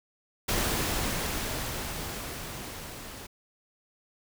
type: noise with level ramp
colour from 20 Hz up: pink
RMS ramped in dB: -27 to -43 dBFS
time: 0.48-3.27 s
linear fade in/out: 10 ms
effects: none